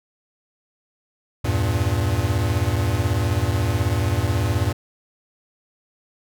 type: chord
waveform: square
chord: E diminished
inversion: none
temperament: equal with one note detuned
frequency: 81.98 / 98 / 116.54 Hz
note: E2 / G2 / Bb2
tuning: -9 / 0 / 0 cents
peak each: -25 / -23 / -24 dBFS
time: 1.44-4.73 s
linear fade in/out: 10 ms
effects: none